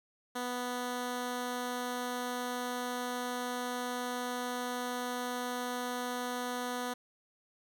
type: tone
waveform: 10% pulse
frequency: 246.9 Hz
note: B3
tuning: in tune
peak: -26 dBFS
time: 0.35-6.94 s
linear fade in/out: 10 ms
effects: none